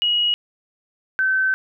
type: tone pair in turn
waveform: sine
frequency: 2900 / 1536.2 Hz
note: F#7 / G6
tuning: -35 / -35 cents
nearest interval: major seventh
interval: 1100 cents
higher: first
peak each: -16 dBFS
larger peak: neither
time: 0.02-0.34 / 1.19-1.54 s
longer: second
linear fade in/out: 0 ms
effects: none